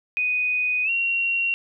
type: tone with pitch glide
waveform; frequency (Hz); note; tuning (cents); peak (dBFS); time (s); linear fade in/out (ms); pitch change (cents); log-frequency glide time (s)
sine; 2489 to 2746; D#7 to F7; 0 to -30; -20; 0.17-1.54; 0; +170; 0.84-0.9
effects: none